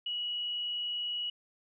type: tone with frequency modulation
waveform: sine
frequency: 2920 Hz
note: F#7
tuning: 24 cents flat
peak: -32 dBFS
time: 0.06-1.3 s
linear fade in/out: 5 ms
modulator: 90.6 Hz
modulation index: 0.24
effects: none